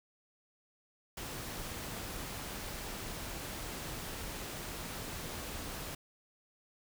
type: noise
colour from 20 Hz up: pink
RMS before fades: -42 dBFS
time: 1.17-5.95 s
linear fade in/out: 5 ms
effects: none